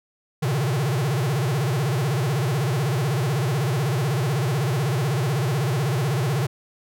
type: tone with vibrato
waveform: square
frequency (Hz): 134.7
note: C#3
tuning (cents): -49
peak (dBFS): -21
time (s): 0.42-6.47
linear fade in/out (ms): 10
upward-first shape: sine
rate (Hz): 16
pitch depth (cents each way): 280
effects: none